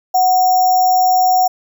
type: tone with sample-and-hold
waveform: sine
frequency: 740 Hz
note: F#5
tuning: in tune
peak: -9 dBFS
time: 0.14-1.48 s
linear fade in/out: 10 ms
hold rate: 6300 Hz
effects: none